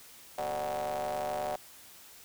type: ring-modulated tone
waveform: 40% pulse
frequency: 71.7 Hz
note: D2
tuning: 41 cents flat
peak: -28 dBFS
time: 0.38-1.56 s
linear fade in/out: 5 ms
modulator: 669 Hz
effects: white hiss -53 dBFS RMS until 2.24 s